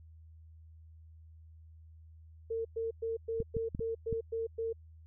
sine tone bursts, 453.7 Hz, A#4, 47 cents flat, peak -32 dBFS, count 9, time 2.5-4.73 s, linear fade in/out 10 ms, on 150 ms, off 110 ms
clicks, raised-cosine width 5 ms, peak -24 dBFS, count 5, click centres 3.403 / 3.567 / 3.749 / 3.795 / 4.127 s
effects added 80 Hz sine -52 dBFS peak until 5.06 s

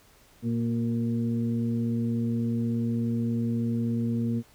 harmonic tone with a mistuned harmonic, 116.54 Hz, A#2, in tune, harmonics 1 / 2 / 3 / 4, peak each -29 / -26 / -42 / -40 dBFS, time 0.42-4.43 s, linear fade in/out 50 ms, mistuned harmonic 3, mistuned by +44 cents, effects pink hiss -58 dBFS RMS until 4.54 s

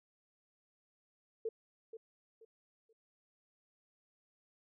sine tone with echo, 447.7 Hz, A4, 30 cents sharp, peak -34 dBFS, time 1.45-1.49 s, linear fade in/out 5 ms, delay 480 ms, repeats 3, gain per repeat -11 dB, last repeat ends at 2.93 s, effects none

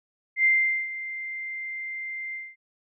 sine tone with ADSR envelope, 2091 Hz, C7, 2 cents flat, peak -16 dBFS, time 0.36-2.56 s, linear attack 86 ms, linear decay 430 ms, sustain -15 dB, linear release 220 ms, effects none

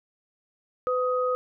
sine tone pair together, 504 / 1254 Hz, B4 / D#6, +35 / +13 cents, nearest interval octave + major third, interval 1578 cents, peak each -24 / -27 dBFS, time 0.87-1.35 s, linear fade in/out 0 ms, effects none

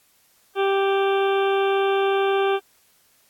harmonic tone, 392 Hz, G4, in tune, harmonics 1 / 2 / 3 / 4 / 6 / 7 / 8 / 9, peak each -19 / -25 / -29 / -31 / -35 / -36 / -37 / -38 dBFS, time 0.55-2.6 s, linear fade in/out 50 ms, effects white hiss -60 dBFS RMS until 3.29 s + AAC 64 kbps

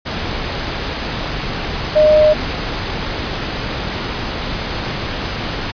sine tone in noise, 612 Hz, D#5, 29 cents flat, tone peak -7 dBFS, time 1.95-2.34 s, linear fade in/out 20 ms, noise pink, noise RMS -22 dBFS, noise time 0.05-5.72 s, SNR +12 dB, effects resampled to 11025 Hz

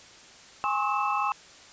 sine tone cluster, 825 / 1061 / 1104 / 1280 / 2643 Hz, G#5 / C6 / C#6 / D#6 / E7, -12 / +24 / -7 / +49 / +4 cents, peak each -29 / -29 / -34 / -30 / -35 dBFS, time 0.64-1.32 s, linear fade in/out 0 ms, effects white hiss -50 dBFS RMS until 1.72 s + resampled to 16000 Hz

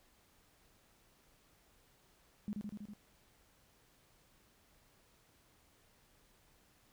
sine tone with echo, 207.7 Hz, G#3, in tune, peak -36 dBFS, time 2.48-2.53 s, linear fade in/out 0 ms, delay 81 ms, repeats 5, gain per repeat -2 dB, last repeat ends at 2.935 s, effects pink hiss -69 dBFS RMS until 6.92 s

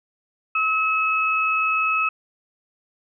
sine tone pair together, 1286 / 2580 Hz, E6 / E7, -43 / -38 cents, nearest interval octave, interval 1205 cents, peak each -21 dBFS, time 0.55-2.09 s, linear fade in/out 5 ms, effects none

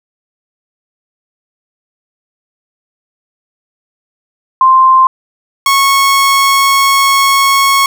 sine / sawtooth tone pair in turn, 1046.5 / 1099.7 Hz, C6 / C#6, 0 / -14 cents, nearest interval minor second, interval 86 cents, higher second, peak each -3 dBFS, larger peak neither, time 4.61-5.07 / 5.66-7.86 s, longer second, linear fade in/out 2 ms, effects none

